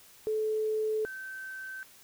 sine tone pair in turn, 433.4 / 1544.5 Hz, A4 / G6, -26 / -26 cents, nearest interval octave + minor seventh, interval 2200 cents, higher second, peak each -27 / -38 dBFS, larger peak first, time 0.27-1.05 / 1.05-1.83 s, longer neither, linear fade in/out 0 ms, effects white hiss -56 dBFS RMS until 2.03 s

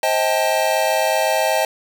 square chord, A half-diminished seventh, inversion first, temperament just, 528 / 633.6 / 792 / 880 Hz, C5 / Eb5 / G5 / A5, +16 / +31 / +18 / 0 cents, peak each -24 / -20 / -23 / -24 dBFS, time 0.03-1.65 s, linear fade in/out 2 ms, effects 7-bit

